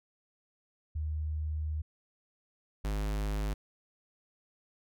sine / square tone pair in turn, 77 / 51.54 Hz, D#2 / G#1, -17 / -12 cents, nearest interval perfect fifth, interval 695 cents, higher first, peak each -31 / -31 dBFS, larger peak neither, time 0.95-1.82 / 2.84-3.54 s, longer first, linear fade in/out 10 ms, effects none

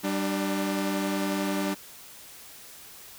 sawtooth tone pair together, 194.66 / 297.6 Hz, G3 / D4, -12 / +23 cents, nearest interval perfect fifth, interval 735 cents, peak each -25 dBFS, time 0.03-1.75 s, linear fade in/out 20 ms, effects white hiss -47 dBFS RMS until 3.18 s

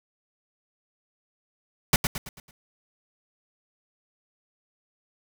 pink noise with echo, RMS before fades -18 dBFS, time 1.93-1.96 s, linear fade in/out 2 ms, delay 110 ms, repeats 5, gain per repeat -7 dB, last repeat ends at 2.51 s, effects none

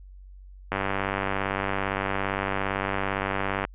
click train, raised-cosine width 0.5 ms, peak -11 dBFS, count 287, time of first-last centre 0.72-3.65 s, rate 97.6 Hz, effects added 47 Hz sine -43 dBFS peak until 3.74 s + resampled to 8000 Hz

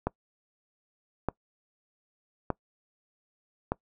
click train, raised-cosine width 1 ms, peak -13 dBFS, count 4, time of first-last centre 0.07-3.72 s, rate 0.822 Hz, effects noise-tail reverb RT60 0.1 s tail -24 dB re dry

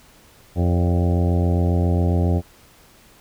harmonic tone with a mistuned harmonic, 87.31 Hz, F2, in tune, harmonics 1 / 2 / 3 / 4 / 5 / 6 / 7 / 8 / 9, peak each -17 / -23 / -27 / -29 / -31 / -33 / -34 / -35 / -36 dBFS, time 0.55-2.42 s, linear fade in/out 50 ms, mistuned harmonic 6, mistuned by +64 cents, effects pink hiss -51 dBFS RMS until 3.2 s

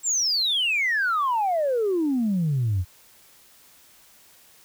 sine exponential sweep, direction down, 7680 to 85 Hz, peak -19 dBFS, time 0.03-2.85 s, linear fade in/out 50 ms, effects tanh soft clip ceiling -17 dBFS + white hiss -54 dBFS RMS until 4.64 s

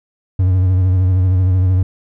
triangle tone with vibrato, 92.5 Hz, F#2, in tune, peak -8 dBFS, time 0.39-1.83 s, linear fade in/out 5 ms, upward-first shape sine, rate 13 Hz, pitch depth 45 cents each way, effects none

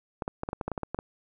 clicks, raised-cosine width 1 ms, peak -17 dBFS, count 12, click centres 0.222 / 0.279 / 0.434 / 0.489 / 0.531 / 0.612 / 0.68 / 0.717 / 0.778 / 0.833 / 0.946 / 0.989 s, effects none

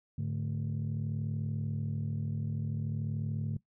sine tone cluster, 104.6 / 145.1 / 218.4 Hz, G#2 / D3 / A3, +13 / -21 / -13 cents, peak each -34 / -33 / -39 dBFS, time 0.18-3.57 s, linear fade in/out 5 ms, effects noise-tail reverb RT60 0.1 s tail -18 dB re dry + tanh soft clip ceiling -26 dBFS

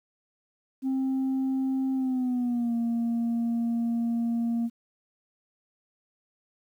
sine tone with pitch glide, 264.7 to 233.1 Hz, C4 to A#3, +20 to 0 cents, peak -22 dBFS, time 0.82-4.7 s, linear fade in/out 50 ms, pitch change -220 cents, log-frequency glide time 1.94-2.74 s, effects tanh soft clip ceiling -23 dBFS + 10-bit

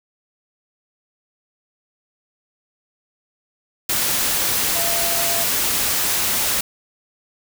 sine tone in noise, 680 Hz, F5, 46 cents flat, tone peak -27 dBFS, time 4.75-5.44 s, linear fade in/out 5 ms, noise white, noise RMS -20 dBFS, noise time 3.89-6.61 s, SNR -10 dB, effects none

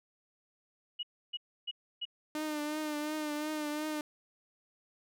sine tone bursts, 2907 Hz, F#7, 31 cents flat, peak -34 dBFS, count 4, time 0.99-2.054 s, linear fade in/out 10 ms, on 41 ms, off 300 ms
sawtooth tone with vibrato, 302.6 Hz, D#4, 48 cents flat, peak -30 dBFS, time 2.35-4.01 s, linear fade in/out 2 ms, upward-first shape triangle, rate 2.8 Hz, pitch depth 46 cents each way
effects none

